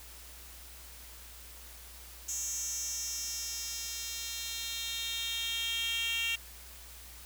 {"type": "tone with high-pass filter sweep", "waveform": "10% pulse", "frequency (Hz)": 460, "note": "A#4", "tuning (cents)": -23, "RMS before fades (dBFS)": -36, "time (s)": [2.28, 6.36], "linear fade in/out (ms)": 10, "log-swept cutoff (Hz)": [6600, 2900], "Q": 4.8, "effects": ["added 60 Hz sine -52 dBFS peak until 7.25 s", "white hiss -51 dBFS RMS until 7.25 s"]}